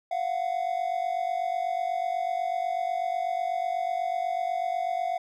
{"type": "tone pair together", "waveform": "triangle", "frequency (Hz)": [687, 735.1], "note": ["F5", "F#5"], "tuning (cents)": [-29, -11], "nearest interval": "minor second", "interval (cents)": 118, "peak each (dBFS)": -27, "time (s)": [0.11, 5.18], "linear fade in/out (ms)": 5, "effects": []}